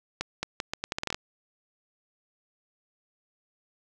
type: accelerating click train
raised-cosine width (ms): 0.2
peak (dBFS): -12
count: 12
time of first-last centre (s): 0.21-1.145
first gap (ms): 220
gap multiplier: 0.78
effects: none